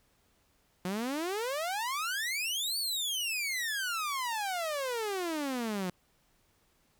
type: exponential two-way sweep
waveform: sawtooth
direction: up then down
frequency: 175.7 to 4592 to 175.7 Hz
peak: -28 dBFS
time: 0.85-5.9 s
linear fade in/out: 2 ms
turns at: 2.78 s
effects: pink hiss -70 dBFS RMS until 6.99 s